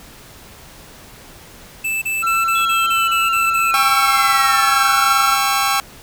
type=tone bursts; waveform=square; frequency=2637 Hz; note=E7; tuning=in tune; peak=-19 dBFS; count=9; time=1.84-3.716 s; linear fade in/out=10 ms; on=180 ms; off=32 ms
type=tone with pitch glide; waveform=triangle; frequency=1346 to 1353.8 Hz; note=E6 to E6; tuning=+36 to +46 cents; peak=-14 dBFS; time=2.22-5.37 s; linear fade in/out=20 ms; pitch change=+10 cents; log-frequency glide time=3.69-4.81 s
type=linear sweep; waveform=sine; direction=down; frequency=3394 to 1254 Hz; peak=-24 dBFS; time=2.55-5.24 s; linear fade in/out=5 ms
type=chord; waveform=sawtooth; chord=C# diminished; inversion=second; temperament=just; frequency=798.3 / 1108.7 / 1330.5 Hz; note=G5 / C#6 / E6; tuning=+31 / 0 / +16 cents; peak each=-16 dBFS; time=3.74-5.8 s; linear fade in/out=0 ms
effects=pink hiss -41 dBFS RMS until 6.02 s